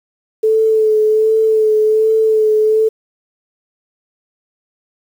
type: tone with vibrato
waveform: sine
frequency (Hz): 435.7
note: A4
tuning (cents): -17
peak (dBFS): -9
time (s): 0.43-2.89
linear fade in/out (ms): 10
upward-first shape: sine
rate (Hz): 1.3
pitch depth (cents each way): 23
effects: 7-bit

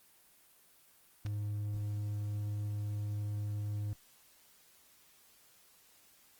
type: tone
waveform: triangle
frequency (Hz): 103.9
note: G#2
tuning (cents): +1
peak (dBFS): -32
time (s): 1.25-3.93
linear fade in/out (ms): 0
type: clicks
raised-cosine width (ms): 0.2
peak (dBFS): -32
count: 2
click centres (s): 1.262 / 1.266
effects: white hiss -64 dBFS RMS until 6.39 s + Opus 24 kbps

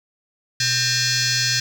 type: tone with frequency modulation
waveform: sine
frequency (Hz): 123.47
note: B2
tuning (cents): 0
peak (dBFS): -15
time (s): 0.6-1.6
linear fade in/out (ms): 5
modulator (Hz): 851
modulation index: 7
effects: tanh soft clip ceiling -16 dBFS + 7-bit

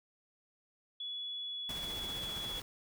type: tone with pitch glide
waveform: sine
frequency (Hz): 3400 to 3375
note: G#7 to G#7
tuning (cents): +40 to +27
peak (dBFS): -38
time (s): 1-2.6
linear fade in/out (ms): 5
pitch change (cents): -13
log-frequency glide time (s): 1.42-2.29
type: noise with tremolo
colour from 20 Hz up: pink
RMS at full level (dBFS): -44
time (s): 1.69-2.62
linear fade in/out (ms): 2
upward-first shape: sine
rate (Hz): 15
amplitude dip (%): 30
effects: none

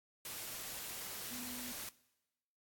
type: tone in noise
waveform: sine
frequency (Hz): 246.9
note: B3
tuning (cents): 0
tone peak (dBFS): -49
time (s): 1.31-1.72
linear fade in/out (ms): 2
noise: white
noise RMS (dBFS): -45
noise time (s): 0.25-1.89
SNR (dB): -7
effects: noise-tail reverb RT60 1.0 s tail -21 dB re dry + AAC 64 kbps

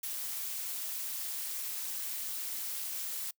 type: noise with amplitude modulation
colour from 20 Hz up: blue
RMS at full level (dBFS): -35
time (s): 0.03-3.31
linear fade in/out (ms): 5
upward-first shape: sine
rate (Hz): 273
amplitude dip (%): 60
effects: noise-tail reverb RT60 0.1 s tail -25 dB re dry

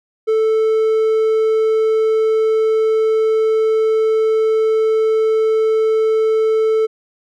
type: tone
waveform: triangle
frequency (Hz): 440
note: A4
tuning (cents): 0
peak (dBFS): -10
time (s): 0.27-6.87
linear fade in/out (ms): 20
effects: none

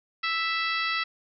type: harmonic tone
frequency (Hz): 659.3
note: E5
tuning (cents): 0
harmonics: 2 / 3 / 4 / 5 / 6 / 7 / 8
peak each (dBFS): -30 / -30 / -32 / -36 / -36 / -37 / -42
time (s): 0.23-1.04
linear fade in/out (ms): 10
effects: none

